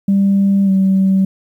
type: tone with pitch glide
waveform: sine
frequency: 197.2 to 191.7 Hz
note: G3 to G3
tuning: +11 to -38 cents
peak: -8 dBFS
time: 0.08-1.25 s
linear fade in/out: 5 ms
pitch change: -49 cents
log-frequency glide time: 0.65-0.7 s
effects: tanh soft clip ceiling -6 dBFS + 8-bit